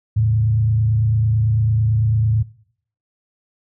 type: tone with frequency modulation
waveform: sine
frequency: 110 Hz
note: A2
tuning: in tune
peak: -13 dBFS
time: 0.16-2.43 s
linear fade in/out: 10 ms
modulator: 29 Hz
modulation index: 0.5
effects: noise-tail reverb RT60 0.6 s tail -21 dB re dry